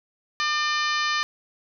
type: harmonic tone with a mistuned harmonic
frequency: 600 Hz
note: D5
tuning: 37 cents sharp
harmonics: 2 / 3 / 4 / 5 / 6 / 7 / 8 / 9 / 10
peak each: -26 / -27 / -31 / -33 / -34 / -33 / -34 / -40 / -38 dBFS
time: 0.4-1.23 s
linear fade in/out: 0 ms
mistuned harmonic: 9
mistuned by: -38 cents
effects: none